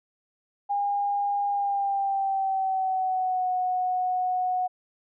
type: tone with pitch glide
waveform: sine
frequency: 810 to 734.2 Hz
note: G#5 to F#5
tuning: -43 to -14 cents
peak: -23 dBFS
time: 0.69-4.68 s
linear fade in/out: 20 ms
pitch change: -171 cents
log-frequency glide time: 1.49-3.5 s
effects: none